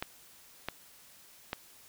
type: clicks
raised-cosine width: 0.3 ms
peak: -17 dBFS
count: 3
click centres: 0.025 / 0.686 / 1.531 s
effects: white hiss -57 dBFS RMS until 1.88 s